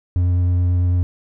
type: tone with hard clipping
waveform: sine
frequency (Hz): 89.1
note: F2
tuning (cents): +35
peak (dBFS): -15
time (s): 0.16-1.03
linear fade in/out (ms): 0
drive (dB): 3
effects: none